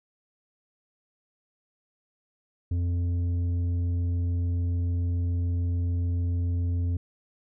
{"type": "tone with tanh clipping", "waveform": "sine", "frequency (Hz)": 87.31, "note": "F2", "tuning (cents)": 0, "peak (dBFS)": -25, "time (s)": [2.71, 6.97], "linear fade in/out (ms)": 5, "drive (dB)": 7, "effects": []}